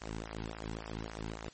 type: tone with flanger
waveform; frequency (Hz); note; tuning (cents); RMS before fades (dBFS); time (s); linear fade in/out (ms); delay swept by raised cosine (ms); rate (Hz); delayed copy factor
sawtooth; 54.7; A1; -9; -42; 0.01-1.49; 5; 0.24 to 1.74; 3.6; -0.75
effects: white hiss -59 dBFS RMS until 1.53 s + MP3 32 kbps